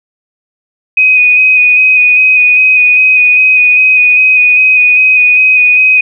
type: tone with vibrato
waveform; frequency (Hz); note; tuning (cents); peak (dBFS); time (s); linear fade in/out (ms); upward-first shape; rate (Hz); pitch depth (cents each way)
sine; 2500; D#7; +8; -3; 0.97-6.01; 5; square; 2.5; 15
effects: none